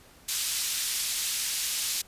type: band-pass noise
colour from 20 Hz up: pink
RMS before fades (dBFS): -30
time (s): 0.28-2.02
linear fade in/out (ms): 10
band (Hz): 3900 to 13000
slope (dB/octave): 12
effects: pink hiss -55 dBFS RMS until 2.07 s + resampled to 32000 Hz